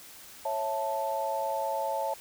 sine chord, A major, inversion first, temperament just, 550 / 660 / 880 Hz, C#5 / E5 / A5, -14 / +2 / 0 cents, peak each -33 / -34 / -31 dBFS, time 0.45-2.14 s, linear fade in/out 5 ms, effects white hiss -49 dBFS RMS until 2.2 s

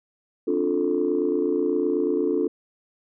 sine chord, D minor seventh, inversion third, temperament just, 264.3 / 293.7 / 352.4 / 440.5 Hz, C4 / D4 / F4 / A4, +18 / 0 / +16 / +2 cents, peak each -29 / -25 / -24 / -24 dBFS, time 0.47-2.48 s, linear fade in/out 10 ms, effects tanh soft clip ceiling -12 dBFS

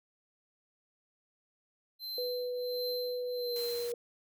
square tone with tremolo, 4100 Hz, C8, 36 cents flat, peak -36 dBFS, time 1.99-3.91 s, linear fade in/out 50 ms, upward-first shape triangle, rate 1.4 Hz, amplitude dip 90%
sine tone with pitch glide, 493.9 to 476.8 Hz, B4 to A#4, 0 to +39 cents, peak -33 dBFS, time 2.18-3.94 s, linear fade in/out 2 ms, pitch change -61 cents, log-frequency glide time 3.34-3.59 s
white noise, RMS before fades -47 dBFS, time 3.56-3.92 s, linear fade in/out 0 ms
effects none

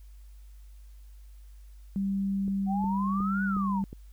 sine tone, 196 Hz, G3, in tune, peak -26 dBFS, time 1.96-3.84 s, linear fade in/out 0 ms
click train, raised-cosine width 3 ms, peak -28 dBFS, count 5, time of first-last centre 2.48-3.929 s, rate 2.76 Hz
sine exponential two-way sweep, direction up then down, 740 to 1500 to 870 Hz, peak -31 dBFS, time 2.66-3.83 s, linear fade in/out 50 ms, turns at 3.44 s
effects added 50 Hz sine -46 dBFS peak until 4.12 s + white hiss -67 dBFS RMS until 4.12 s

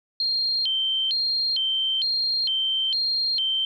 sine tone with vibrato, 3623 Hz, A7, 50 cents sharp, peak -21 dBFS, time 0.2-3.65 s, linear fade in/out 2 ms, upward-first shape square, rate 1.1 Hz, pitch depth 260 cents each way, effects 10-bit

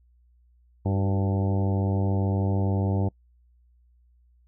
harmonic tone with a mistuned harmonic, 98 Hz, G2, in tune, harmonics 1 / 2 / 3 / 4 / 5 / 6 / 7 / 8 / 9, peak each -23 / -29 / -33 / -35 / -37 / -39 / -40 / -41 / -42 dBFS, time 0.85-3.09 s, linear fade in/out 10 ms, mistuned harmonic 4, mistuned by -50 cents, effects noise-tail reverb RT60 0.1 s tail -25 dB re dry + added 60 Hz sine -57 dBFS peak until 4.47 s

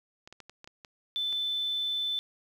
clicks, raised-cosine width 0.2 ms, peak -29 dBFS, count 8, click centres 0.275 / 0.326 / 0.403 / 0.496 / 0.644 / 0.675 / 0.848 / 1.327 s
sine tone, 3520 Hz, A7, in tune, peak -28 dBFS, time 1.16-2.19 s, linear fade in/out 0 ms
effects 9-bit

